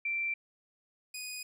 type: tone pair in turn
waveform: sine / 15% pulse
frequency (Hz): 2349 / 2483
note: D7 / D#7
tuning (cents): 0 / -4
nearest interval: minor second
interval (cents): 96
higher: second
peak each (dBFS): -30 / -32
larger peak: first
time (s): 0.05-0.34 / 1.14-1.43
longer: neither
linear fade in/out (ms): 5
effects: none